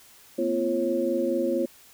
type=tone cluster; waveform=sine; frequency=232.4 / 256.8 / 344.3 / 543 Hz; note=A#3 / C4 / F4 / C#5; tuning=-5 / -32 / -25 / -36 cents; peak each=-32 / -30 / -26 / -27 dBFS; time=0.38-1.66 s; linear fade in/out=10 ms; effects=white hiss -53 dBFS RMS until 1.93 s